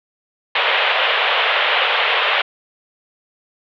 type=band-pass noise; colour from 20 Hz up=white; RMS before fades=-17 dBFS; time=0.55-2.42 s; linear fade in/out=5 ms; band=460 to 3400 Hz; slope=48 dB/octave; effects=none